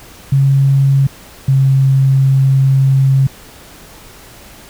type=tone pair in turn; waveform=sine; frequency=137 / 134.72 Hz; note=C#3 / C#3; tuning=-20 / -49 cents; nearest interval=unison; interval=29 cents; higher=first; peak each=-7 dBFS; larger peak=neither; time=0.32-1.07 / 1.48-3.27 s; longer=second; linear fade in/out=5 ms; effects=pink hiss -38 dBFS RMS until 4.69 s